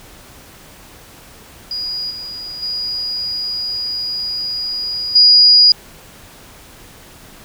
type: tone with level steps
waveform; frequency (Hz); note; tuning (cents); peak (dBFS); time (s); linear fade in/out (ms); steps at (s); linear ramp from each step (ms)
sine; 4892; D#8; -30; -20 / -26 / -19 / -5; 1.71-5.72; 2; 2.1 / 2.62 / 5.15; 10
effects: pink hiss -41 dBFS RMS until 7.44 s